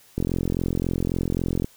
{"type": "click train", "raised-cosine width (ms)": 3, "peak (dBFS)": -11, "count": 65, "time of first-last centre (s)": [0.18, 1.645], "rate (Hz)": 43.7, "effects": ["white hiss -54 dBFS RMS until 1.76 s"]}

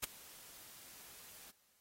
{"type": "noise with ADSR envelope", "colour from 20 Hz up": "white", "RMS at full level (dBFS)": -35, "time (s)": [0.02, 1.51], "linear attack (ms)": 21, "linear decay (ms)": 7, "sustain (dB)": -21, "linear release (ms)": 6, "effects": ["white hiss -73 dBFS RMS until 1.8 s", "AAC 48 kbps"]}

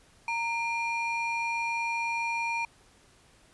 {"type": "ring-modulated tone", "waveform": "triangle", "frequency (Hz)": 1661.2, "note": "G#6", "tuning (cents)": 0, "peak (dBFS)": -23, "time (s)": [0.28, 2.65], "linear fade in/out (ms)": 2, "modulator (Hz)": 735, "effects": ["pink hiss -60 dBFS RMS until 3.53 s", "resampled to 24000 Hz"]}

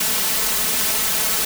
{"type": "noise with comb filter", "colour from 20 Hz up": "white", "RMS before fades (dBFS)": -20, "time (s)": [0, 1.45], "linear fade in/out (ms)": 5, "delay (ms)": 4.6, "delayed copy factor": 0.8, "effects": []}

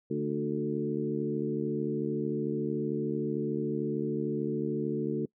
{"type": "harmonic tone with a mistuned harmonic", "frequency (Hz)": 73.42, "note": "D2", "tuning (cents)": 0, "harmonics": [2, 3, 4, 5, 6], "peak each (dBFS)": [-36, -34, -35, -34, -35], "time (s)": [0.1, 5.26], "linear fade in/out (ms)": 10, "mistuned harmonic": 4, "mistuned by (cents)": 27, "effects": ["noise-tail reverb RT60 0.1 s tail -24 dB re dry"]}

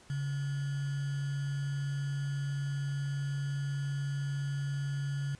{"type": "tone with sample-and-hold", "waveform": "sine", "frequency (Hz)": 139.9, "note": "C#3", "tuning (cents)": 16, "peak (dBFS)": -31, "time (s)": [0.1, 5.35], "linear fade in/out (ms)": 0, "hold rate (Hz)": 1575, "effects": ["pink hiss -58 dBFS RMS until 5.39 s", "resampled to 22050 Hz"]}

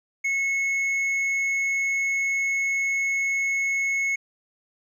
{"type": "tone with hard clipping", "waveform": "sine", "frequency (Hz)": 2189, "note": "C#7", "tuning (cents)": -22, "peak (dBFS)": -23, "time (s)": [0.24, 4.16], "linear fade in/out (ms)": 10, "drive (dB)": 4, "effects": []}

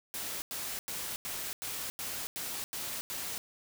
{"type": "noise bursts", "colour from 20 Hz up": "white", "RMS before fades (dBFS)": -38, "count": 9, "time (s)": [0.14, 3.38], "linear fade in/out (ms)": 0, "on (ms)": 280, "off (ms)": 90, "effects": []}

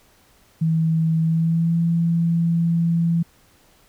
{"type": "tone with pitch glide", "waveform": "sine", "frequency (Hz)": [161.6, 167.88], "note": ["E3", "E3"], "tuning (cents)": [-34, 32], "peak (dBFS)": -16, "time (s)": [0.61, 3.23], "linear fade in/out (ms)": 10, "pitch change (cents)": 66, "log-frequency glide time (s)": [1.22, 1.78], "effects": ["pink hiss -56 dBFS RMS until 3.88 s"]}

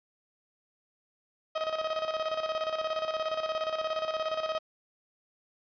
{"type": "tone with tremolo", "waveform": "30% pulse", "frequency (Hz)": 632, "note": "D#5", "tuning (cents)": 27, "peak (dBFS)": -25, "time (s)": [1.55, 4.59], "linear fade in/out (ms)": 10, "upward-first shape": "square", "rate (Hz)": 17, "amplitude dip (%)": 60, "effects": ["resampled to 11025 Hz", "9-bit"]}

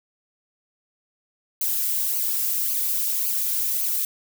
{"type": "noise with flanger", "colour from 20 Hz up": "violet", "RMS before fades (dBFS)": -24, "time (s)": [1.61, 4.05], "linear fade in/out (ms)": 2, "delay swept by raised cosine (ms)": [0.55, 3.45], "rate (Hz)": 1.8, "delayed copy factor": -0.95, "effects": []}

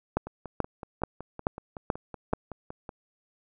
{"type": "two click trains", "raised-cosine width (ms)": 1, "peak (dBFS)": [-10, -24], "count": [6, 15], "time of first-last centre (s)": [[0.17, 2.335], [0.27, 2.892]], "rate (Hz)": [2.31, 5.34], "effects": []}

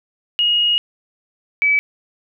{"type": "tone pair in turn", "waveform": "sine", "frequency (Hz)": [2877, 2293], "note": ["F#7", "D7"], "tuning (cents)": [-49, -42], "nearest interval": "major third", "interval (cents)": 393, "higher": "first", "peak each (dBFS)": [-13, -12], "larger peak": "second", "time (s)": [[0.39, 0.78], [1.62, 1.79]], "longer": "first", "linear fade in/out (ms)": 0, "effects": []}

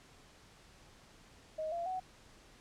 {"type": "tone with pitch steps", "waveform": "sine", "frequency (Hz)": [627, 683.7, 745.6], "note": ["D#5", "F5", "F#5"], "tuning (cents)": [13, -37, 13], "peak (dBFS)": -35, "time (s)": [1.58, 2], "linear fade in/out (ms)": 10, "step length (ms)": 140, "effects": ["pink hiss -60 dBFS RMS until 2.6 s", "low-pass 8000 Hz 12 dB/octave"]}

